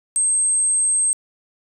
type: tone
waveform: sine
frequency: 8372 Hz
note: C9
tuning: in tune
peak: -14 dBFS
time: 0.16-1.13 s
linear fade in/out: 0 ms
effects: tanh soft clip ceiling -12 dBFS + 9-bit